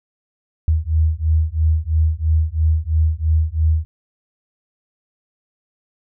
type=beating tone pair; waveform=sine; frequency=77.78 / 80.78 Hz; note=D#2 / E2; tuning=0 / -35 cents; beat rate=3 Hz; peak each=-17 dBFS; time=0.68-3.85 s; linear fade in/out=0 ms; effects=none